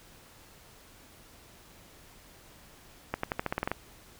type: accelerating click train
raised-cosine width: 0.5 ms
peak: -14 dBFS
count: 10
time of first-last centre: 3.14-3.716 s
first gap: 94 ms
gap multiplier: 0.9
effects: pink hiss -55 dBFS RMS until 4.19 s